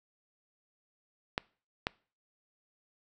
clicks, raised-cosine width 0.3 ms, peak -13 dBFS, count 2, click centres 1.379 / 1.869 s, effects noise-tail reverb RT60 0.4 s tail -24 dB re dry

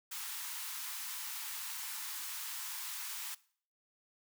white high-pass noise, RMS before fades -42 dBFS, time 0.11-3.35 s, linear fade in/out 10 ms, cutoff 830 Hz, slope 96 dB/octave, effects noise-tail reverb RT60 0.5 s tail -20 dB re dry

